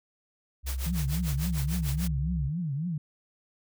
sine tone, 65.41 Hz, C2, in tune, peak -29 dBFS, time 0.63-2.51 s, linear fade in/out 50 ms
white noise with tremolo, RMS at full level -36 dBFS, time 0.66-2.08 s, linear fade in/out 10 ms, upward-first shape triangle, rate 6.7 Hz, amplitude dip 100%
sine tone with vibrato, 155.56 Hz, D#3, in tune, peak -28 dBFS, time 0.86-2.98 s, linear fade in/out 5 ms, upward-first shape triangle, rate 3.6 Hz, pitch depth 290 cents each way
effects none

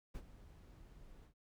brown noise with ADSR envelope, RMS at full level -44 dBFS, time 0.14-1.34 s, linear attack 16 ms, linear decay 58 ms, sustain -14 dB, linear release 100 ms, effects none

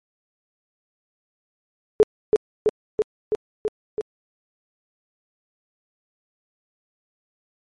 sine tone with echo, 427.3 Hz, G#4, 49 cents sharp, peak -9 dBFS, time 2-2.03 s, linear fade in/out 0 ms, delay 330 ms, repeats 6, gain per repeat -2 dB, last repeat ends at 4.01 s, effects MP3 48 kbps

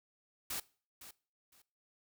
white noise with echo, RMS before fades -39 dBFS, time 0.5-0.6 s, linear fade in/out 5 ms, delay 510 ms, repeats 2, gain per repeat -13 dB, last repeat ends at 1.62 s, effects noise-tail reverb RT60 0.4 s tail -21 dB re dry

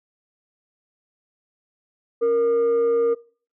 sine tone with frequency modulation, 466.2 Hz, A#4, in tune, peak -15 dBFS, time 2.21-3.15 s, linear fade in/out 20 ms, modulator 744 Hz, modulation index 0.22, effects noise-tail reverb RT60 0.4 s tail -21 dB re dry + tanh soft clip ceiling -12 dBFS

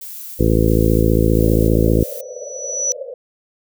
violet noise with tremolo, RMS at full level -32 dBFS, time 0.01-2.21 s, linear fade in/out 5 ms, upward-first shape square, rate 1.5 Hz, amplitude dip 30%
harmonic tone, 55 Hz, A1, in tune, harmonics 1 / 2 / 3 / 4 / 5 / 6 / 7 / 8 / 9, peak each -17 / -18 / -21 / -21 / -23 / -20 / -22 / -23 / -22 dBFS, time 0.39-2.04 s, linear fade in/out 10 ms
white band-pass noise, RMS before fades -31 dBFS, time 1.4-3.14 s, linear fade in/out 0 ms, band 480 to 590 Hz, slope 96 dB/octave
sine tone with exponential growth, 5920 Hz, F#8, in tune, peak -14 dBFS, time 2-2.92 s, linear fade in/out 0 ms, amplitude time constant 200 ms
effects none

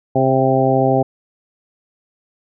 harmonic tone with a mistuned harmonic, 132.6 Hz, C3, 23 cents sharp, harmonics 1 / 2 / 3 / 4 / 5 / 6, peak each -19 / -19 / -19 / -19 / -19 / -19 dBFS, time 0.15-1.03 s, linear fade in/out 10 ms, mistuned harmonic 6, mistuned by -22 cents, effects none

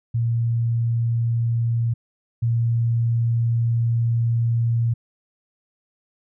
sine tone pair in turn, 116.54 / 116.54 Hz, A#2 / A#2, 0 / 0 cents, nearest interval unison, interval 0 cents, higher neither, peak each -18 / -17 dBFS, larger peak second, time 0.14-1.94 / 2.42-4.94 s, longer second, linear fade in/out 10 ms, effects none

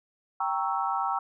sine chord, G diminished seventh, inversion none, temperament equal, 784 / 932.3 / 1108.7 / 1318.5 Hz, G5 / Bb5 / Db6 / Fb6, 0 / 0 / 0 / 0 cents, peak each -30 / -31 / -33 / -31 dBFS, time 0.4-1.19 s, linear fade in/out 5 ms, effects none

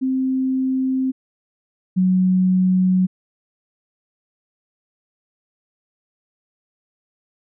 sine tone pair in turn, 261.6 / 184.98 Hz, C4 / F#3, 0 / 0 cents, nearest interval tritone, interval 600 cents, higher first, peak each -17 / -13 dBFS, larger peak second, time 0.01-1.12 / 1.96-3.07 s, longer neither, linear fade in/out 20 ms, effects none

